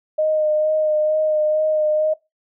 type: tone with vibrato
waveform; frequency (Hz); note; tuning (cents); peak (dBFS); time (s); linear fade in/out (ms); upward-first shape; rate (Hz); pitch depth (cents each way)
sine; 616; D#5; -17; -15; 0.18-2.14; 10; sine; 2.2; 18
effects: noise-tail reverb RT60 0.2 s tail -20 dB re dry